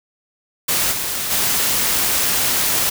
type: noise with level steps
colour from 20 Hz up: white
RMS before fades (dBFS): -18 / -23 / -18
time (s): 0.68-2.9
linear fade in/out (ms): 10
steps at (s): 0.91 / 1.3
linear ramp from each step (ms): 20
effects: none